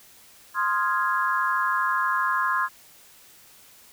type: chord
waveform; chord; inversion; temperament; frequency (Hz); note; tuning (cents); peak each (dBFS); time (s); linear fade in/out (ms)
sine; F minor seventh; second; equal; 1046.5 / 1244.5 / 1396.9 / 1661.2; C6 / Eb6 / F6 / Ab6; 0 / 0 / 0 / 0; -24 / -29 / -29 / -27; 0.54-2.69; 50
effects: white hiss -52 dBFS RMS until 3.92 s